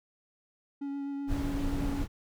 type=tone with vibrato; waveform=triangle; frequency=280 Hz; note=C#4; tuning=18 cents sharp; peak=-31 dBFS; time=0.81-2.03 s; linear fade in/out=10 ms; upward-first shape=triangle; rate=7.9 Hz; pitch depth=15 cents each way
type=noise; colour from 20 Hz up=brown; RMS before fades=-32 dBFS; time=1.27-2.08 s; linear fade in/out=50 ms
effects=none